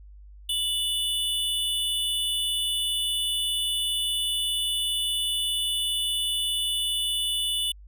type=tone pair together; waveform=square; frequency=2958 / 3495 Hz; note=F#7 / A7; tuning=-1 / -12 cents; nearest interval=minor third; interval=289 cents; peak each=-28 dBFS; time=0.49-7.72 s; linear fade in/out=5 ms; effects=added 50 Hz sine -44 dBFS peak until 7.87 s